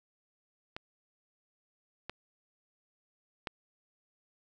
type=clicks; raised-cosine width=0.3 ms; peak=-23 / -22 / -19 dBFS; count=3; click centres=0.765 / 2.096 / 3.472 s; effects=none